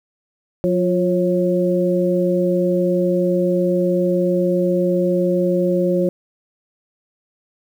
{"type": "tone cluster", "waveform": "sine", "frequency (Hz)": [179.7, 352.3, 544], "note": ["F3", "F4", "C#5"], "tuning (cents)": [50, 15, -33], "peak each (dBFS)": -19, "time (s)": [0.64, 6.09], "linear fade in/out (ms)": 0, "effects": ["8-bit"]}